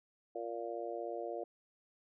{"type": "harmonic tone", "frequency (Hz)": 116.54, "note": "A#2", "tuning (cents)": 0, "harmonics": [3, 4, 5, 6], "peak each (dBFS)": [-44, -43, -43, -44], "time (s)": [0.35, 1.44], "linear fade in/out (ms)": 5, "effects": []}